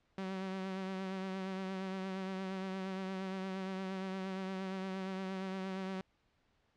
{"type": "tone with vibrato", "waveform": "sawtooth", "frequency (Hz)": 190, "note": "F#3", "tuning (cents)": 46, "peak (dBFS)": -34, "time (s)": [0.18, 6.01], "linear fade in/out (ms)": 2, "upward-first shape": "triangle", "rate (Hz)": 8.6, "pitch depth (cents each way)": 34, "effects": ["pink hiss -75 dBFS RMS until 6.76 s", "low-pass 4000 Hz 12 dB/octave"]}